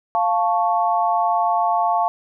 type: chord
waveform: sine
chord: F augmented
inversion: none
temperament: equal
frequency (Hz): 698.5 / 880 / 1108.7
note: F5 / A5 / C#6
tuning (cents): 0 / 0 / 0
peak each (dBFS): -19 / -20 / -23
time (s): 0.15-2.08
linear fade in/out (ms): 0
effects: none